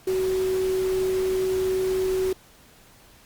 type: tone in noise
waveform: sine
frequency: 375.5 Hz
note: F#4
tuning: 26 cents sharp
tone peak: -21 dBFS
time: 0.07-2.33 s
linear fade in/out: 5 ms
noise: pink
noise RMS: -37 dBFS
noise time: 0.07-2.33 s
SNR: +13 dB
effects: pink hiss -53 dBFS RMS until 3.25 s + Opus 48 kbps